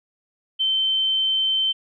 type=tone; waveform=sine; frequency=3095 Hz; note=G7; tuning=23 cents flat; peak=-18 dBFS; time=0.59-1.73 s; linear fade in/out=20 ms; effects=none

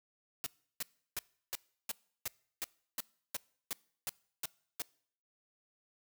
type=noise bursts; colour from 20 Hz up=white; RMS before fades=-37 dBFS; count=13; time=0.44-4.819 s; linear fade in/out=0 ms; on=23 ms; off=340 ms; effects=noise-tail reverb RT60 0.6 s tail -24 dB re dry

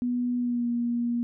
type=tone with pitch glide; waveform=sine; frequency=245 to 238 Hz; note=B3 to A#3; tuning=-14 to +36 cents; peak=-24 dBFS; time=0.02-1.23 s; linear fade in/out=0 ms; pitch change=-50 cents; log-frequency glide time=0.38-0.68 s; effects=none

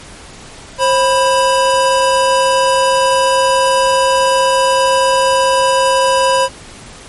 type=tone pair together; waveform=square; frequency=533.3 / 987.8 Hz; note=C5 / B5; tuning=+33 / 0 cents; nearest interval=major seventh; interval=1067 cents; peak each=-13 dBFS; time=0.78-6.49 s; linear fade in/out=50 ms; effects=pink hiss -35 dBFS RMS until 7.08 s + MP3 48 kbps

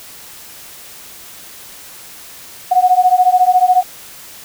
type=beating tone pair; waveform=sine; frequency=726 / 740 Hz; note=F#5 / F#5; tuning=-33 / 0 cents; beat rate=14 Hz; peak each=-11 dBFS; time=2.71-3.83 s; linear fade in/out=10 ms; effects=white hiss -36 dBFS RMS until 4.44 s

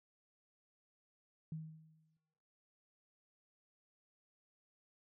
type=tone with exponential decay; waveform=sine; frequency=158.1 Hz; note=D#3; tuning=28 cents sharp; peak=-39 dBFS; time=1.52-2.17 s; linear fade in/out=2 ms; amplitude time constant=140 ms; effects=noise-tail reverb RT60 1.0 s tail -19 dB re dry

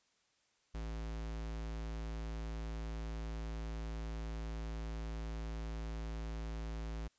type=tone; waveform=square; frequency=55 Hz; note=A1; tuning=in tune; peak=-40 dBFS; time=0.74-7.08 s; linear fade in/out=10 ms; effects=white hiss -75 dBFS RMS until 7.18 s + resampled to 16000 Hz

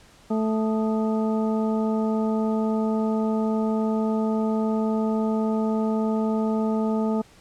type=harmonic tone with a mistuned harmonic; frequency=219.1 Hz; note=A3; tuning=7 cents flat; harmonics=1 / 2 / 3 / 4 / 6; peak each=-22 / -28 / -32 / -34 / -38 dBFS; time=0.3-7.22 s; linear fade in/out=10 ms; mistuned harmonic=6; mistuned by=-100 cents; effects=pink hiss -53 dBFS RMS until 7.4 s + low-pass 9000 Hz 12 dB/octave

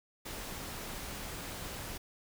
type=noise; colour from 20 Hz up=pink; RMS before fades=-42 dBFS; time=0.25-1.98 s; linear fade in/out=10 ms; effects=none

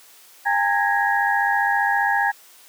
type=tone cluster; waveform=sine; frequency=807 / 902 / 1657 / 1877 Hz; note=G#5 / A5 / G#6 / A#6; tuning=-50 / +43 / -4 / +11 cents; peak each=-21 / -24 / -21 / -27 dBFS; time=0.45-2.32 s; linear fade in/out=20 ms; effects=white hiss -49 dBFS RMS until 2.68 s + high-pass 400 Hz 12 dB/octave

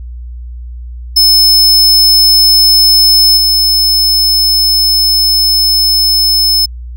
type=tone with level steps; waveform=45% pulse; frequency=5220 Hz; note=E8; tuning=18 cents flat; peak=-4 / -7 dBFS; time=1.16-6.66 s; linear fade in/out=10 ms; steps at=3.37 s; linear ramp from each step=5 ms; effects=added 60 Hz sine -22 dBFS peak until 6.96 s

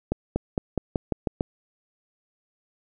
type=accelerating click train; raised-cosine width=2 ms; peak=-10 dBFS; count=8; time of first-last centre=0.12-1.409 s; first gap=240 ms; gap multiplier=0.91; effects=none

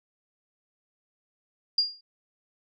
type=tone with exponential decay; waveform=sine; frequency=4813 Hz; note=D8; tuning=42 cents sharp; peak=-17 dBFS; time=1.78-2.01 s; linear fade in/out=5 ms; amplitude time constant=49 ms; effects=none

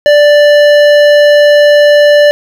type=tone with hard clipping; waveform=sine; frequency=587.3 Hz; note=D5; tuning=in tune; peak=-4 dBFS; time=0.06-2.31 s; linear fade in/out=0 ms; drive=13 dB; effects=none

